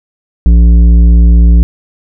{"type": "tone with tanh clipping", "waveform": "triangle", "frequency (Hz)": 57.9, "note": "A#1", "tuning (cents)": -11, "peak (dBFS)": -3, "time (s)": [0.46, 1.63], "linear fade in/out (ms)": 0, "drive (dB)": 14, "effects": []}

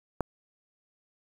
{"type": "click", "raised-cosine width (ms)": 1, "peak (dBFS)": -13, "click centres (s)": 0.207, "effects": ["7-bit"]}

